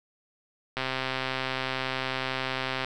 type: click train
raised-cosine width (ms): 0.3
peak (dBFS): -13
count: 273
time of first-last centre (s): 0.77-2.846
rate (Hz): 131
effects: none